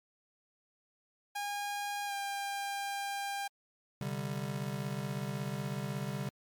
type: tone with pitch glide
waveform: sawtooth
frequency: 815 to 799.6 Hz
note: G#5 to G5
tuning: -33 to +34 cents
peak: -31 dBFS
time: 1.35-3.48 s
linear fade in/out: 10 ms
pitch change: -33 cents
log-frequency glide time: 2.06-2.13 s
type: chord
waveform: square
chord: C suspended second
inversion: none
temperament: just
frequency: 130.81 / 147.16 / 196.22 Hz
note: C3 / D3 / G3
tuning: 0 / +4 / +2 cents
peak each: -40 dBFS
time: 4.01-6.29 s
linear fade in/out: 2 ms
effects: MP3 96 kbps